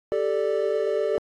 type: chord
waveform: triangle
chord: G suspended second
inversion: none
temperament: equal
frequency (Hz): 392 / 440 / 587.3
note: G4 / A4 / D5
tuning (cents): 0 / 0 / 0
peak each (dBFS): -25 / -23 / -24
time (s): 0.12-1.18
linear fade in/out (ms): 0
effects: AAC 32 kbps